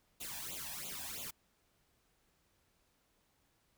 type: noise with flanger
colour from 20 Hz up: white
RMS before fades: -44 dBFS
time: 0.2-1.31 s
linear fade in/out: 10 ms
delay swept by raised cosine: 0.28 to 1.22 ms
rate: 3 Hz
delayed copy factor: +0.9
effects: pink hiss -75 dBFS RMS until 3.77 s